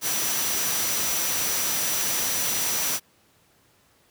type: tone in noise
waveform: sine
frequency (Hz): 5880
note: F#8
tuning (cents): -12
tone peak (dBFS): -30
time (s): 0.01-3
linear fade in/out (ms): 50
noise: white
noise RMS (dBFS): -26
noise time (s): 0.01-3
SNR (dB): -7
effects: pink hiss -61 dBFS RMS until 4.1 s + high-pass 80 Hz 12 dB/octave